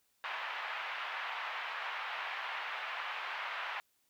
pink band-pass noise, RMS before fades -40 dBFS, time 0.24-3.8 s, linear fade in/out 0 ms, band 840 to 2900 Hz, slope 24 dB/octave, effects white hiss -75 dBFS RMS until 4.09 s

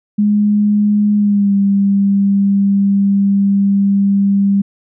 sine tone with pitch glide, 207.7 to 198.55 Hz, G#3 to G3, 0 to +22 cents, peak -9 dBFS, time 0.18-4.62 s, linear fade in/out 10 ms, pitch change -78 cents, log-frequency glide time 1.16-1.54 s, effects none

